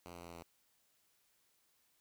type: tone with pitch steps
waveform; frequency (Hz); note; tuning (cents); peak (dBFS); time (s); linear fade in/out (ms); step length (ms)
5% pulse; 87.31 / 86.36 / 85.41 / 84.48; F2 / F2 / F2 / E2; 0 / -19 / -38 / +43; -38; 0.06-0.428; 0; 92
effects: white hiss -75 dBFS RMS until 2 s